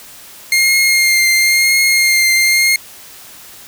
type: tone with vibrato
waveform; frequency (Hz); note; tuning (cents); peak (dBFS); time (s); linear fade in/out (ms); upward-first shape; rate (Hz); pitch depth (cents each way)
sawtooth; 2123; C7; +25; -6; 0.52-2.76; 2; triangle; 0.97; 25
effects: white hiss -37 dBFS RMS until 3.67 s